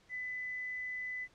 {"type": "tone with quantisation", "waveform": "sine", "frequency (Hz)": 2003, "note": "B6", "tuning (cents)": 24, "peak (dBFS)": -37, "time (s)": [0.09, 1.28], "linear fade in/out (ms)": 50, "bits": 11, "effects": ["pink hiss -66 dBFS RMS until 1.34 s", "low-pass 6000 Hz 12 dB/octave"]}